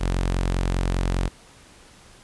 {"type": "tone", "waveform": "sawtooth", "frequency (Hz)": 45, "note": "F#1", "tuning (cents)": -47, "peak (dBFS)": -17, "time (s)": [0, 1.29], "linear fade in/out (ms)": 20, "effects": ["pink hiss -50 dBFS RMS until 2.23 s", "resampled to 24000 Hz"]}